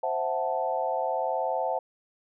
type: chord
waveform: sine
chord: F# half-diminished seventh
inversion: second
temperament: equal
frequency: 523.3 / 659.3 / 740 / 880 Hz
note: C5 / E5 / F#5 / A5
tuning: 0 / 0 / 0 / 0 cents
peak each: -31 dBFS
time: 0.03-1.79 s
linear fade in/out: 5 ms
effects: none